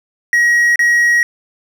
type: tone with dropouts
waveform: triangle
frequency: 1900 Hz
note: A#6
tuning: 33 cents sharp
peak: -7 dBFS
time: 0.33-1.23 s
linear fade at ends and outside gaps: 1 ms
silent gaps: 0.758-0.792 s
effects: none